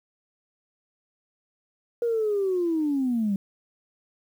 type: linear sweep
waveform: sine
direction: down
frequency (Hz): 478.7 to 191.4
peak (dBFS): -21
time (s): 2.02-3.36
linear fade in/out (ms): 2
effects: tanh soft clip ceiling -17 dBFS + 9-bit